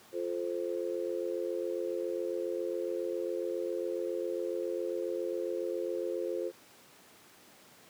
sine chord, F major, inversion none, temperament just, 349.2 / 436.5 / 523.8 Hz, F4 / A4 / C5, 0 / -14 / +2 cents, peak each -35 / -37 / -36 dBFS, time 0.12-6.52 s, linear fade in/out 50 ms, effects pink hiss -57 dBFS RMS until 7.89 s + high-pass 200 Hz 12 dB/octave

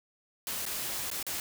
white noise with dropouts, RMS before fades -35 dBFS, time 0.47-1.4 s, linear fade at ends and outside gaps 1 ms, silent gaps 0.654-0.663 / 1.102-1.114 / 1.228-1.266 s, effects none

